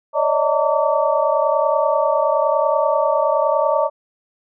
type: tone cluster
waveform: sine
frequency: 563 / 604 / 634 / 908 / 1149 Hz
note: C#5 / D5 / D#5 / A#5 / D6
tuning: +27 / +48 / +32 / -46 / -38 cents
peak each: -20 / -20 / -21 / -21 / -23 dBFS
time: 0.13-3.9 s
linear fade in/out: 50 ms
effects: none